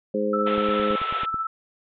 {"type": "harmonic tone", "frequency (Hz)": 104.6, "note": "G#2", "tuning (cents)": 13, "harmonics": [2, 3, 4, 5], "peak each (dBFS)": [-27, -31, -27, -25], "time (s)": [0.14, 0.96], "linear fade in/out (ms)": 5}
{"type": "tone with tremolo", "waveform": "sine", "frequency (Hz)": 1320, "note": "E6", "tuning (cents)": 2, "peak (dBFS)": -22, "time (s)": [0.33, 1.47], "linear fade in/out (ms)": 5, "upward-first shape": "sine", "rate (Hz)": 16, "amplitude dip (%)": 50}
{"type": "band-pass noise", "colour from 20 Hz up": "white", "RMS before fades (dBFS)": -34, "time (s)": [0.46, 1.26], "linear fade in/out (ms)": 10, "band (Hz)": [370, 3600], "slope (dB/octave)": 96}
{"type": "click train", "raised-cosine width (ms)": 3, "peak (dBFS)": -24, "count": 8, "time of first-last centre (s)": [0.58, 1.343], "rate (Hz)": 9.17}
{"effects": []}